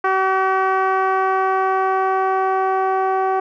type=tone with low-pass filter sweep; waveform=10% pulse; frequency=380.6 Hz; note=F#4; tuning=49 cents sharp; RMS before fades=-18 dBFS; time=0.04-3.4 s; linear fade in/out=5 ms; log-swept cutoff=1300 to 850 Hz; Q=1.5; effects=none